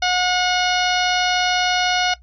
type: harmonic tone with a mistuned harmonic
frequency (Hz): 726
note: F#5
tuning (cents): -33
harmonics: 1 / 2 / 3 / 4 / 5 / 6 / 7 / 8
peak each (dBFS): -20 / -23 / -25 / -26 / -27 / -28 / -28 / -29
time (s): 0.02-2.14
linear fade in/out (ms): 5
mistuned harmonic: 6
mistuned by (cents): -25
effects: noise-tail reverb RT60 0.1 s tail -17 dB re dry + added 60 Hz sine -44 dBFS peak until 2.22 s